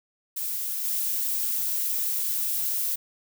violet noise with level steps, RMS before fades -30 / -27 dBFS, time 0.36-2.96 s, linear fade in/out 10 ms, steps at 0.84 s, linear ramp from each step 10 ms, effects none

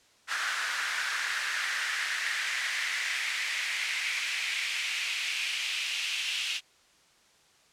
pink noise with high-pass filter sweep, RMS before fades -31 dBFS, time 0.27-6.61 s, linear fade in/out 50 ms, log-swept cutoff 1500 to 2800 Hz, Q 3.3, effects white hiss -62 dBFS RMS until 7.72 s + low-pass 7000 Hz 12 dB/octave

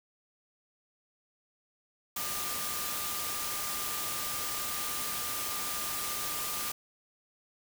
sine tone in noise, 1200 Hz, D6, 37 cents sharp, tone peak -42 dBFS, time 2.16-6.72 s, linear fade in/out 5 ms, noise white, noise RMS -35 dBFS, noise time 2.16-6.72 s, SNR -10 dB, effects none

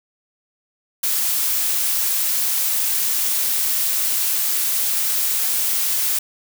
blue noise, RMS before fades -20 dBFS, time 1.03-6.19 s, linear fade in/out 5 ms, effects none

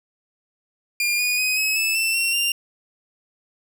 sawtooth tone with pitch steps, 2408 / 2459 / 2510 / 2563 / 2617 / 2672 / 2728 / 2785 Hz, D7 / D#7 / D#7 / E7 / E7 / E7 / F7 / F7, +43 / -21 / +15 / -49 / -13 / +23 / -41 / -5 cents, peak -16 dBFS, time 1-2.52 s, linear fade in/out 2 ms, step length 190 ms, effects none

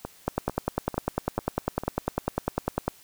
two click trains, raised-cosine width 1 ms, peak -10 / -18 dBFS, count 27 / 5, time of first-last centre 0.28-2.88 / 0.05-1.836 s, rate 10 / 2.24 Hz, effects white hiss -54 dBFS RMS until 3.03 s

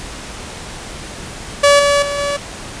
sawtooth tone with level steps, 572 Hz, D5, 46 cents flat, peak -3 / -7 / -15 / -13 dBFS, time 1.63-2.37 s, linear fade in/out 10 ms, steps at 1.79 / 2.02 / 2.18 s, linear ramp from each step 5 ms, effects pink hiss -30 dBFS RMS until 2.8 s + resampled to 22050 Hz

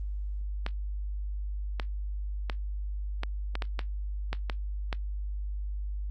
clicks, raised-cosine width 0.3 ms, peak -16 dBFS, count 10, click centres 0.664 / 1.798 / 2.498 / 3.234 / 3.554 / 3.622 / 3.792 / 4.33 / 4.498 / 4.928 s, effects added 50 Hz sine -31 dBFS peak until 6.1 s + Opus 32 kbps

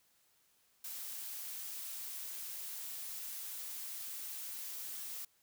blue noise, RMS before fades -44 dBFS, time 0.84-5.25 s, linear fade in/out 5 ms, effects white hiss -72 dBFS RMS until 5.42 s

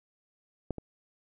clicks, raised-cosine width 2 ms, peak -18 / -25 dBFS, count 2, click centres 0.707 / 0.783 s, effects none

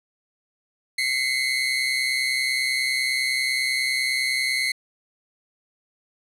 30% pulse tone pair together, 2047 / 2177 Hz, C7 / C#7, -38 / -32 cents, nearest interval minor second, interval 106 cents, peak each -21 / -22 dBFS, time 0.98-4.72 s, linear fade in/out 5 ms, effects low-pass 12000 Hz 12 dB/octave

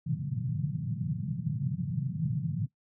white band-pass noise, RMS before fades -32 dBFS, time 0.06-2.67 s, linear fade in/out 10 ms, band 110 to 170 Hz, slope 48 dB/octave, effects noise-tail reverb RT60 0.1 s tail -18 dB re dry

